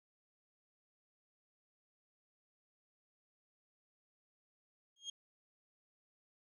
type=tone with exponential growth; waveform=35% pulse; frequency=3245 Hz; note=G#7; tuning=41 cents flat; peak=-36 dBFS; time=4.96-5.1 s; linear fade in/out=5 ms; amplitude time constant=29 ms; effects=resampled to 24000 Hz